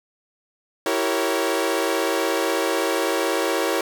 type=chord; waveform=sawtooth; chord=E diminished seventh; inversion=none; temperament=equal with one note detuned; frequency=329.6 / 385.7 / 466.2 / 554.4 Hz; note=E4 / G4 / Bb4 / Db5; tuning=0 / -28 / 0 / 0 cents; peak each=-22 dBFS; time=0.86-3.81 s; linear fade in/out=2 ms; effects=none